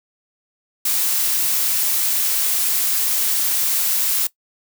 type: noise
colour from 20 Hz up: blue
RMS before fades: -19 dBFS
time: 0.85-4.27 s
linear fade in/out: 5 ms
effects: noise-tail reverb RT60 0.1 s tail -19 dB re dry